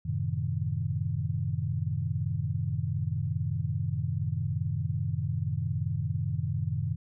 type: chord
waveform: sine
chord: F# diminished seventh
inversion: none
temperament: equal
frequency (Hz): 92.5 / 110 / 130.81 / 155.56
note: F#2 / A2 / C3 / Eb3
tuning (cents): 0 / 0 / 0 / 0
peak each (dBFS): -33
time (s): 0.05-6.96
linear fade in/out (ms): 10
effects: none